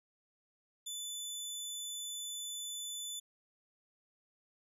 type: tone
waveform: 20% pulse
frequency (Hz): 3500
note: A7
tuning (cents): -10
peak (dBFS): -34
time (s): 0.86-3.2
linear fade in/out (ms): 10
effects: none